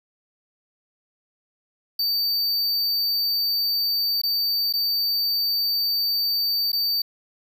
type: tone with dropouts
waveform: square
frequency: 4606 Hz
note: D8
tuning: 34 cents flat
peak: -21 dBFS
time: 1.99-7.02 s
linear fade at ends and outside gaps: 5 ms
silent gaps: 4.217-4.234 / 4.727-4.736 / 6.719-6.729 s
effects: none